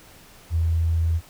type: tone with tanh clipping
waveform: triangle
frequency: 82.41 Hz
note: E2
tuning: in tune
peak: -18 dBFS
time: 0.5-1.21 s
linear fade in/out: 50 ms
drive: 3 dB
effects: pink hiss -49 dBFS RMS until 1.29 s